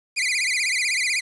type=tone with vibrato; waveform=sawtooth; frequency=2217 Hz; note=C#7; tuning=in tune; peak=-17 dBFS; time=0.16-1.21 s; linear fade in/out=20 ms; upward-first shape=sine; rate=16 Hz; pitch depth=190 cents each way; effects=resampled to 24000 Hz + 8-bit